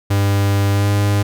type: tone with pitch glide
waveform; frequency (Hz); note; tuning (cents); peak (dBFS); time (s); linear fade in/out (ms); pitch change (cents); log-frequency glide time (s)
45% pulse; 100 to 101.69; G2 to G#2; +35 to -36; -13; 0.1-1.23; 10; +29; 0.73-0.9
effects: none